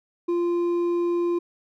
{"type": "tone with hard clipping", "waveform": "sine", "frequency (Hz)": 346.4, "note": "F4", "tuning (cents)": -14, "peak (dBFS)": -22, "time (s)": [0.28, 1.39], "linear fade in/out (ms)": 10, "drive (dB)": 4, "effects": []}